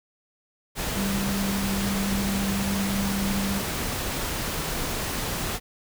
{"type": "tone in noise", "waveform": "sine", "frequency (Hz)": 196.8, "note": "G3", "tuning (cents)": 7, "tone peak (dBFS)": -25, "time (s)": [0.94, 3.62], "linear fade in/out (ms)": 50, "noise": "pink", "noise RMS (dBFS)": -29, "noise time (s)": [0.75, 5.6], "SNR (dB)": 1, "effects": []}